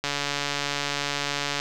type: click train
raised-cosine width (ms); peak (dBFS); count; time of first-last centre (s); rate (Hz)
0.2; -9; 224; 0.04-1.599; 143
effects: none